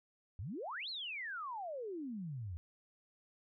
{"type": "exponential two-way sweep", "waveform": "sine", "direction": "up then down", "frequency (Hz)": [79.9, 4389, 79.9], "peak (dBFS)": -40, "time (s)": [0.39, 2.57], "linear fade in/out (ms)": 0, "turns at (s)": 0.89, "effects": []}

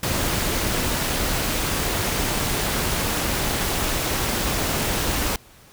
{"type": "noise with amplitude modulation", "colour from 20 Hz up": "pink", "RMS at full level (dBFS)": -21, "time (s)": [0.03, 5.36], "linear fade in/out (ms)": 2, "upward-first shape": "sine", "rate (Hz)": 273, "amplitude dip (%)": 50, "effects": ["pink hiss -50 dBFS RMS until 5.72 s"]}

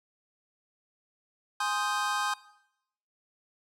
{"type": "chord", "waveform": "square", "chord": "Ab major seventh", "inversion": "none", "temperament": "equal", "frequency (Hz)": [830.6, 1046.5, 1244.5, 1568], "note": ["Ab5", "C6", "Eb6", "G6"], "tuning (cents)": [0, 0, 0, 0], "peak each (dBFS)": -34, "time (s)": [1.6, 2.34], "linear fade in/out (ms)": 5, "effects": ["noise-tail reverb RT60 0.8 s tail -19 dB re dry", "low-pass 10000 Hz 12 dB/octave"]}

